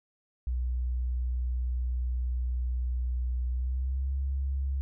sine tone with pitch glide, 61.74 to 67.72 Hz, B1 to C#2, 0 to -40 cents, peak -27 dBFS, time 0.47-4.81 s, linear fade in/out 0 ms, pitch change +160 cents, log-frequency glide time 3.5-4.14 s, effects none

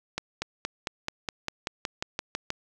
accelerating click train, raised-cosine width 0.2 ms, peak -12 dBFS, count 13, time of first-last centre 0.18-2.504 s, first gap 240 ms, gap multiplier 0.96, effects none

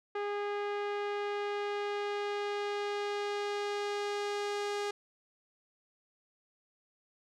sawtooth tone with low-pass filter sweep, 409.6 Hz, G#4, 24 cents flat, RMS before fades -35 dBFS, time 0.15-4.91 s, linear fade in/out 5 ms, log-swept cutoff 2100 to 6700 Hz, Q 0.84, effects none

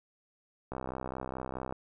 click train, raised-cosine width 1 ms, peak -23 dBFS, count 66, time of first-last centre 0.72-1.725 s, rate 64.7 Hz, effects none

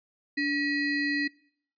square ring-modulated tone, 1108.7 Hz, C#6, in tune, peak -23 dBFS, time 0.37-1.28 s, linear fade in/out 10 ms, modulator 819 Hz, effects noise-tail reverb RT60 0.6 s tail -23 dB re dry + resampled to 11025 Hz

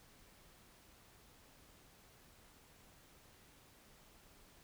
silence, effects pink hiss -64 dBFS RMS until 4.63 s

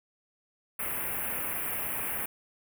white band-stop noise, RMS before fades -33 dBFS, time 0.79-2.26 s, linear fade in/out 5 ms, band 2700 to 10000 Hz, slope 48 dB/octave, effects none

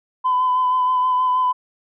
sine tone with vibrato, 1010 Hz, B5, 39 cents sharp, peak -14 dBFS, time 0.24-1.53 s, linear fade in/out 20 ms, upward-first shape sine, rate 6.3 Hz, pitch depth 20 cents each way, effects tanh soft clip ceiling -11 dBFS

